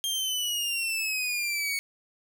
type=exponential sweep; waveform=sawtooth; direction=down; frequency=3214 to 2217 Hz; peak=-24 dBFS; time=0.04-1.79 s; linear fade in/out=0 ms; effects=none